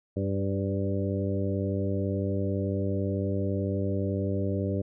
harmonic tone with a mistuned harmonic, 98 Hz, G2, in tune, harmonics 1 / 2 / 3 / 4 / 5 / 6, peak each -29 / -32 / -34 / -35 / -36 / -37 dBFS, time 0.16-4.82 s, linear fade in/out 10 ms, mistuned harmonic 5, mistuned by +22 cents, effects none

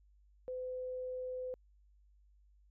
sine tone, 508 Hz, B4, 49 cents sharp, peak -38 dBFS, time 0.48-1.54 s, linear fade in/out 0 ms, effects added 50 Hz sine -63 dBFS peak until 2.7 s

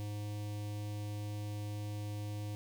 square tone with notch filter, 104.2 Hz, G#2, 6 cents sharp, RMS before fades -40 dBFS, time 0-2.55 s, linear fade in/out 0 ms, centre 1400 Hz, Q 0.99, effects 11-bit

